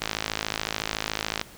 click train, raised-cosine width 0.2 ms, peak -8 dBFS, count 76, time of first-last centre 0.02-1.414 s, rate 53.8 Hz, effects pink hiss -48 dBFS RMS until 1.57 s

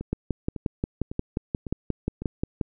two click trains, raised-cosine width 3 ms, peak -12 / -20 dBFS, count 15 / 5, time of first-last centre 0.13-2.612 / 0.01-2.22 s, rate 5.64 / 1.81 Hz, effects none

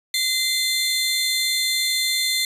sawtooth tone cluster, 2061 / 3547 / 4182 Hz, C7 / A7 / C8, -27 / +13 / -2 cents, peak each -21 dBFS, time 0.14-2.45 s, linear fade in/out 2 ms, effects resampled to 32000 Hz

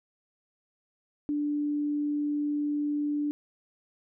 sine tone, 293.7 Hz, D4, in tune, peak -26 dBFS, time 1.29-3.31 s, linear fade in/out 0 ms, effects none

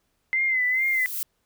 sine tone with vibrato, 2053 Hz, C7, 33 cents flat, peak -20 dBFS, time 0.33-1.06 s, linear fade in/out 0 ms, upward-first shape sine, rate 2.3 Hz, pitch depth 60 cents each way
violet noise with exponential growth, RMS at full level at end -27 dBFS, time 0.44-1.23 s, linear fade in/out 1 ms, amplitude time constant 170 ms
effects pink hiss -72 dBFS RMS until 1.45 s

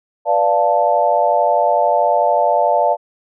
sine chord, B half-diminished seventh, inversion none, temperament equal, 493.9 / 587.3 / 698.5 / 880 Hz, B4 / D5 / F5 / A5, 0 / 0 / 0 / 0 cents, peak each -22 / -16 / -16 / -17 dBFS, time 0.25-2.97 s, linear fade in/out 50 ms, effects none

